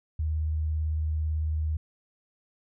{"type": "tone with vibrato", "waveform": "sine", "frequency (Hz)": 77.78, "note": "D#2", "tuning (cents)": 0, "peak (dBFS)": -25, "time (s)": [0.19, 1.77], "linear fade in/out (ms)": 5, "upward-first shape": "triangle", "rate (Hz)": 18, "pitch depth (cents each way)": 24, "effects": []}